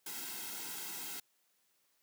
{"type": "noise with comb filter", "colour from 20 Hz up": "white", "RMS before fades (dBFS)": -43, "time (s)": [0.06, 1.2], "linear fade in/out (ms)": 5, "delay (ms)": 1.7, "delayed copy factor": -0.85, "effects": ["white hiss -75 dBFS RMS until 2.02 s", "high-pass 150 Hz 12 dB/octave"]}